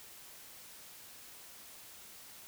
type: silence
effects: white hiss -53 dBFS RMS until 2.47 s